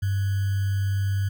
sine tone with sample-and-hold, 98 Hz, G2, in tune, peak -21 dBFS, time 0.02-1.29 s, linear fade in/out 10 ms, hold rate 1575 Hz, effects none

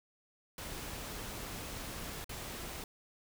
pink noise with dropouts, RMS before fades -43 dBFS, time 0.58-2.84 s, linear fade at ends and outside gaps 2 ms, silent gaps 2.244-2.293 s, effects none

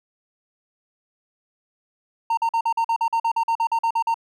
triangle tone bursts, 916 Hz, A#5, 31 cents flat, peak -16 dBFS, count 16, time 2.3-4.143 s, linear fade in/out 5 ms, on 73 ms, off 45 ms, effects none

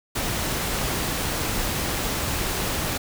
pink noise, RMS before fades -26 dBFS, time 0.15-2.98 s, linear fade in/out 10 ms, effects none

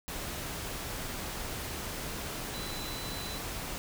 sine tone in noise, 4000 Hz, B7, 21 cents sharp, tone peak -43 dBFS, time 2.54-3.38 s, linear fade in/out 0 ms, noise pink, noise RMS -38 dBFS, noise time 0.08-3.78 s, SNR -8 dB, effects none

